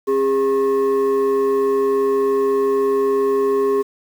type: tone with frequency modulation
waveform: sine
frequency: 406.9 Hz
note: G#4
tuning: 35 cents flat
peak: -13 dBFS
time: 0.07-3.83 s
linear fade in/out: 20 ms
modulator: 677 Hz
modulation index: 0.53
effects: tanh soft clip ceiling -11 dBFS + 7-bit